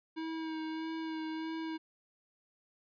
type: tone with vibrato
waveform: square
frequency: 319.8 Hz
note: D#4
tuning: 48 cents sharp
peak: -37 dBFS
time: 0.16-1.78 s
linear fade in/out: 20 ms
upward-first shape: sine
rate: 1.6 Hz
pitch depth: 19 cents each way
effects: resampled to 11025 Hz